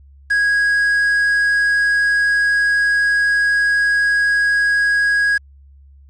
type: tone with quantisation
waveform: triangle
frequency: 1652 Hz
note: G#6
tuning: 10 cents flat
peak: -11 dBFS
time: 0.3-5.38 s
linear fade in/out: 10 ms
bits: 6
effects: added 69 Hz sine -42 dBFS peak until 6.09 s + resampled to 24000 Hz